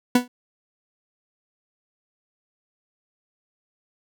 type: tone with exponential decay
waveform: 40% pulse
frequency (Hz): 246.6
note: B3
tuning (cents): -2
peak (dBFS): -10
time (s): 0.15-0.28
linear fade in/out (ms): 5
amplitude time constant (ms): 27
effects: none